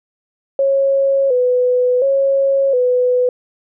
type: tone with vibrato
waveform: sine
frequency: 522 Hz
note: C5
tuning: 4 cents flat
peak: -11 dBFS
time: 0.59-3.29 s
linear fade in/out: 2 ms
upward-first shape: square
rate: 0.7 Hz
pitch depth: 81 cents each way
effects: none